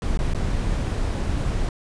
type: noise with dropouts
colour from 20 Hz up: brown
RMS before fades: -23 dBFS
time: 0.02-1.69 s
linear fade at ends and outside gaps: 1 ms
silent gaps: 0.174-0.19 / 0.336-0.347 s
effects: resampled to 22050 Hz

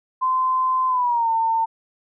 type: tone with pitch glide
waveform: sine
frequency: 1032 to 903.6 Hz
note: C6 to A5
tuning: -24 to +46 cents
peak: -17 dBFS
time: 0.21-1.66 s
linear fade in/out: 20 ms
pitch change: -230 cents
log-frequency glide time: 0.88-1.3 s
effects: none

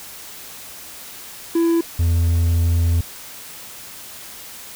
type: tone pair in turn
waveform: triangle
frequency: 334.6 / 84.43 Hz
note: E4 / E2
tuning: +26 / +42 cents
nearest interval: 2 octaves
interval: 2384 cents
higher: first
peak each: -12 dBFS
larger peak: neither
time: 1.55-1.81 / 1.99-3.01 s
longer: second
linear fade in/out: 5 ms
effects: white hiss -37 dBFS RMS until 4.75 s

